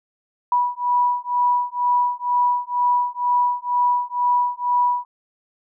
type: beating tone pair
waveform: sine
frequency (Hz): 977 / 979.1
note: B5 / B5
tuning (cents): -19 / -15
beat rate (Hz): 2.1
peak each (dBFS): -20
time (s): 0.52-5.05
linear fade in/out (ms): 2
effects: none